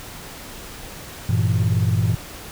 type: chord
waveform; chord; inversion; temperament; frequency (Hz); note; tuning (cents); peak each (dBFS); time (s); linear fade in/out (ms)
sine; E diminished; first; equal; 98 / 116.54 / 164.81; G2 / Bb2 / E3; 0 / 0 / 0; -18 / -18 / -22; 1.29-2.15; 5
effects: tanh soft clip ceiling -12 dBFS + pink hiss -37 dBFS RMS until 2.51 s